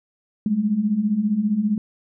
sine beating tone pair, 198.7 / 213.7 Hz, G3 / G#3, +24 / +50 cents, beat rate 15 Hz, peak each -24 / -19 dBFS, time 0.46-1.78 s, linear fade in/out 2 ms, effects none

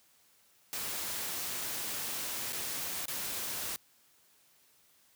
white noise with dropouts, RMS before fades -37 dBFS, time 0.73-3.76 s, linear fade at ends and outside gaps 0 ms, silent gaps 2.524-2.53 / 3.056-3.082 s, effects white hiss -66 dBFS RMS until 5.15 s + high-pass 60 Hz 12 dB/octave

